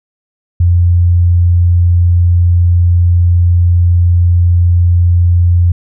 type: tone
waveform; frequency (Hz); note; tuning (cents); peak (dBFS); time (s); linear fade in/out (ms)
sine; 87.31; F2; 0; -5; 0.6-5.72; 5
effects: none